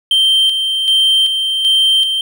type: tone with tremolo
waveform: triangle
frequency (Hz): 3136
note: G7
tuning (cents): 0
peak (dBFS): -7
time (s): 0.11-2.21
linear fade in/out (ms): 2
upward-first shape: square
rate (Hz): 1.3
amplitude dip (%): 45
effects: none